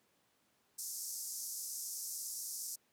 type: band-pass noise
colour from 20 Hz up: pink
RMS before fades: -43 dBFS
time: 0.78-2.76 s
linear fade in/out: 10 ms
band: 5300 to 14000 Hz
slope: 48 dB/octave
effects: pink hiss -74 dBFS RMS until 2.92 s + high-pass 150 Hz 12 dB/octave